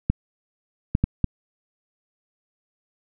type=clicks; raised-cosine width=5 ms; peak=-6 dBFS; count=4; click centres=0.1 / 0.951 / 1.04 / 1.243 s; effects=none